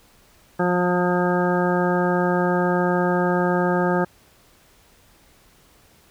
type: harmonic tone with a mistuned harmonic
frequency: 178.6 Hz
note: F3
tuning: 39 cents sharp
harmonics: 1 / 2 / 3 / 4 / 5 / 7 / 8 / 9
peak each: -22 / -23 / -25 / -28 / -27 / -29 / -38 / -29 dBFS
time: 0.59-4.05 s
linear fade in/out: 10 ms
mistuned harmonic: 1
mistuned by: -17 cents
effects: pink hiss -55 dBFS RMS until 6.1 s